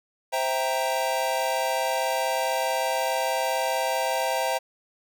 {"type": "chord", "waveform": "square", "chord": "C dominant seventh", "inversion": "none", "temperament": "equal", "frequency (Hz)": [523.3, 659.3, 784, 932.3], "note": ["C5", "E5", "G5", "Bb5"], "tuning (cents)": [0, 0, 0, 0], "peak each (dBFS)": -30, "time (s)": [0.32, 4.59], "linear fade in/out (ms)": 20, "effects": []}